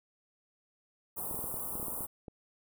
white band-stop noise, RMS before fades -38 dBFS, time 1.16-2.07 s, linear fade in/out 20 ms, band 1200 to 9000 Hz, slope 48 dB/octave
clicks, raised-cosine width 2 ms, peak -30 dBFS, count 11, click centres 1.312 / 1.344 / 1.391 / 1.441 / 1.542 / 1.754 / 1.799 / 1.829 / 1.883 / 2.008 / 2.282 s
effects none

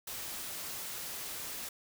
white noise, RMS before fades -41 dBFS, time 0.07-1.69 s, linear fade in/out 5 ms, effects none

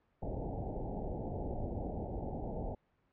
pink low-pass noise, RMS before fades -39 dBFS, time 0.22-2.75 s, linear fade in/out 5 ms, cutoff 850 Hz, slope 96 dB/octave, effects pink hiss -75 dBFS RMS until 3.12 s + low-pass 2000 Hz 12 dB/octave

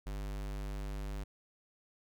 square tone, 49.85 Hz, G1, 30 cents sharp, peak -38 dBFS, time 0.06-1.24 s, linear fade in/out 10 ms, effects none

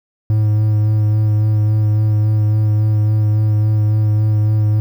triangle tone with vibrato, 106.9 Hz, A2, 49 cents flat, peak -9 dBFS, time 0.3-4.8 s, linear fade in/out 0 ms, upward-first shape sine, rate 3.6 Hz, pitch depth 17 cents each way, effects 8-bit

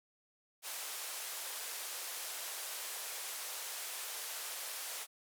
white band-pass noise, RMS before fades -43 dBFS, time 0.62-5.07 s, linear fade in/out 50 ms, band 460 to 14000 Hz, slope 24 dB/octave, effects none

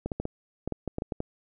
clicks, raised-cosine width 2 ms, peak -17 dBFS, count 11, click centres 0.06 / 0.118 / 0.2 / 0.254 / 0.676 / 0.723 / 0.877 / 0.984 / 1.021 / 1.122 / 1.204 s, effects none

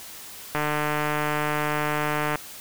click train, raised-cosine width 0.5 ms, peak -10 dBFS, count 272, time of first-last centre 0.55-2.357 s, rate 150 Hz, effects white hiss -41 dBFS RMS until 2.6 s

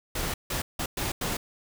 pink noise bursts at uneven times, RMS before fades -30 dBFS, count 5, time 0.15-0.34 / 0.5-0.62 / 0.79-0.86 / 0.97-1.12 / 1.21-1.37 s, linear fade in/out 5 ms, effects none

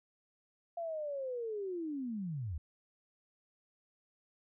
sine linear sweep, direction down, 690 to 69.3 Hz, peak -36 dBFS, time 0.77-2.58 s, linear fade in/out 5 ms, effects none

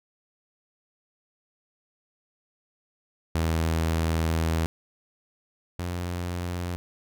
sawtooth tone pair in turn, 81.4 / 88.1 Hz, E2 / F2, -21 / +16 cents, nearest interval minor second, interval 137 cents, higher second, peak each -19 / -25 dBFS, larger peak first, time 3.35-4.66 / 5.79-6.76 s, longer first, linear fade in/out 0 ms, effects none

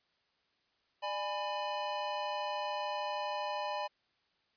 square chord, G# diminished, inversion second, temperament just, 598 / 830.6 / 996.7 Hz, D5 / G#5 / B5, +31 / 0 / +16 cents, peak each -40 / -39 / -40 dBFS, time 1.02-3.88 s, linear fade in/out 20 ms, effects white hiss -75 dBFS RMS until 4.56 s + resampled to 11025 Hz

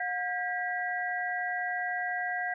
sine tone cluster, 721 / 1611 / 1945 Hz, F#5 / G6 / B6, -45 / +47 / -27 cents, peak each -33 / -34 / -35 dBFS, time 0-2.54 s, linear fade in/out 5 ms, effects none

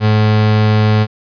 35% pulse tone, 107.3 Hz, A2, 43 cents flat, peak -7 dBFS, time 0-1.07 s, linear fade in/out 50 ms, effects resampled to 11025 Hz

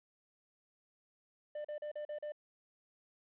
triangle tone bursts, 597 Hz, D5, 28 cents sharp, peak -37 dBFS, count 6, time 1.55-2.321 s, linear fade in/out 5 ms, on 96 ms, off 39 ms, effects resampled to 8000 Hz + 12-bit

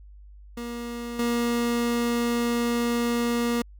30% pulse tone with level steps, 237.2 Hz, A#3, 30 cents sharp, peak -29 / -20 dBFS, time 0.57-3.62 s, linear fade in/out 5 ms, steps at 1.19 s, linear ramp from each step 2 ms, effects added 50 Hz sine -44 dBFS peak until 3.79 s

